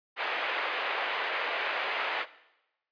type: band-pass noise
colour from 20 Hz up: white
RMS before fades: -32 dBFS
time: 0.16-2.26 s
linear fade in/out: 50 ms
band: 440 to 2700 Hz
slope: 24 dB/octave
effects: noise-tail reverb RT60 0.9 s tail -17 dB re dry + resampled to 11025 Hz